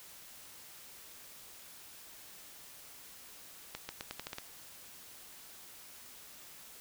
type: accelerating click train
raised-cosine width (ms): 0.2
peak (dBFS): -22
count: 8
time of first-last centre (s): 3.75-4.384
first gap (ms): 140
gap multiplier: 0.85
effects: white hiss -53 dBFS RMS until 6.8 s